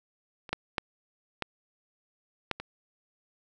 clicks, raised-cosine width 0.3 ms, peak -27 / -12 / -11 / -14 / -12 / -21 dBFS, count 6, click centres 0.492 / 0.53 / 0.782 / 1.423 / 2.513 / 2.6 s, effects none

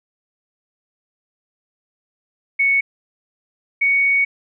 sine tone pair in turn, 2217 / 2231 Hz, C#7 / C#7, 0 / +11 cents, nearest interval unison, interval 11 cents, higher second, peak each -13 dBFS, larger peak neither, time 2.59-2.81 / 3.81-4.25 s, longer second, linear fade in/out 10 ms, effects none

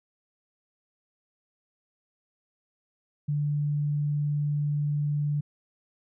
sine tone, 146.83 Hz, D3, in tune, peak -24 dBFS, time 3.28-5.41 s, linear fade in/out 10 ms, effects none

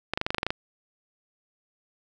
clicks, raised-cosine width 0.3 ms, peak -10 dBFS, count 10, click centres 0.136 / 0.175 / 0.214 / 0.265 / 0.305 / 0.346 / 0.383 / 0.431 / 0.466 / 0.505 s, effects none

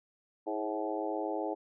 harmonic tone with a mistuned harmonic, 107.4 Hz, A2, 41 cents flat, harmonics 3 / 4 / 5 / 6 / 7 / 8, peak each -37 / -38 / -39 / -40 / -40 / -41 dBFS, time 0.46-1.55 s, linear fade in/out 20 ms, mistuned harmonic 4, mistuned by -46 cents, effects none

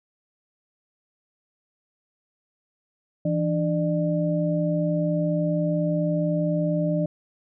sine tone cluster, 166.7 / 296.7 / 599 Hz, E3 / D4 / D5, +20 / +18 / +34 cents, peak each -23 / -28 / -26 dBFS, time 3.25-7.06 s, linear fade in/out 5 ms, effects none

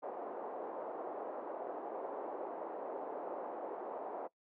white band-pass noise, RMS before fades -43 dBFS, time 0.02-4.28 s, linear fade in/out 20 ms, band 350 to 800 Hz, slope 24 dB/octave, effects noise-tail reverb RT60 0.1 s tail -21 dB re dry

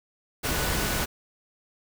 sine tone in noise, 1481 Hz, F#6, 1 cent sharp, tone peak -38 dBFS, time 0.43-1.06 s, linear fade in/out 20 ms, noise pink, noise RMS -27 dBFS, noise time 0.43-1.06 s, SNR -14 dB, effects none

